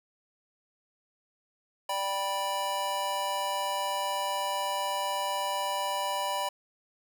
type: chord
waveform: square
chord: G major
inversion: second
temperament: just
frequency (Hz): 588 / 784 / 980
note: D5 / G5 / B5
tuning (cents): +2 / 0 / -14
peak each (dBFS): -36 / -36 / -32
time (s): 1.89-6.49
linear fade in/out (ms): 5
effects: none